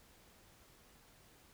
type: silence
effects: pink hiss -64 dBFS RMS until 1.53 s